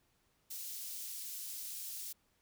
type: high-pass noise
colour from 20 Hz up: white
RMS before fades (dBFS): -44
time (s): 0.5-2.13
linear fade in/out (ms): 10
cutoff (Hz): 4600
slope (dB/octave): 12
effects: pink hiss -75 dBFS RMS until 2.41 s